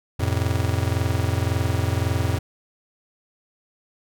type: chord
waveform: square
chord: F major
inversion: none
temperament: just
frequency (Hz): 87.31 / 109.13 / 130.96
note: F2 / A2 / C3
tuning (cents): 0 / -14 / +2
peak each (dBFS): -24 / -25 / -29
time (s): 0.19-2.39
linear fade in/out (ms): 10
effects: none